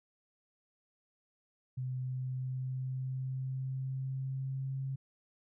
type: tone with pitch glide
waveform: sine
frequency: 128.2 to 134.26 Hz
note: C3 to C3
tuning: -35 to +45 cents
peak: -34 dBFS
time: 1.77-4.96 s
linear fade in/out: 10 ms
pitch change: +80 cents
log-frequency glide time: 2.01-4.83 s
effects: none